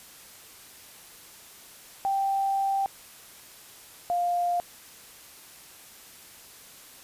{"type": "tone pair in turn", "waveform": "sine", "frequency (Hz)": [784, 702.2], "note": ["G5", "F5"], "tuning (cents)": [0, 9], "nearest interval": "major second", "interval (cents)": 191, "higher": "first", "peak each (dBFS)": -23, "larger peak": "neither", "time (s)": [[2.05, 2.86], [4.1, 4.6]], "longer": "first", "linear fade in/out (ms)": 0, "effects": ["white hiss -49 dBFS RMS until 7.03 s", "resampled to 32000 Hz"]}